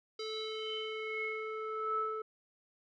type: tone with low-pass filter sweep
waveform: square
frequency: 436.4 Hz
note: A4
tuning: 14 cents flat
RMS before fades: -38 dBFS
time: 0.19-2.22 s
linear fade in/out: 5 ms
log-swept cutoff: 4500 to 1100 Hz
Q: 8.2
effects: none